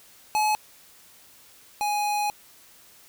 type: tone pair in turn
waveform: square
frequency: 852 / 831.6 Hz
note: G#5 / G#5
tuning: +44 / +2 cents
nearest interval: unison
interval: 42 cents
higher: first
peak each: -21 / -24 dBFS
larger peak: first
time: 0.35-0.55 / 1.81-2.3 s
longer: second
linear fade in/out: 0 ms
effects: white hiss -53 dBFS RMS until 3.08 s